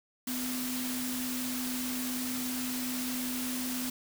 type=tone in noise; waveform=sine; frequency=251.9 Hz; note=B3; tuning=34 cents sharp; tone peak=-34 dBFS; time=0.27-3.9 s; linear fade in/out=5 ms; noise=white; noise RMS=-37 dBFS; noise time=0.27-3.9 s; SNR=0 dB; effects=none